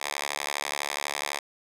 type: tone with high-pass filter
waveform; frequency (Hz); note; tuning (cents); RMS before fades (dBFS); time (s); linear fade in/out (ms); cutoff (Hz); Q
5% pulse; 72.1; D2; -31; -32; 0-1.4; 20; 1200; 0.71
effects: low-pass 12000 Hz 12 dB/octave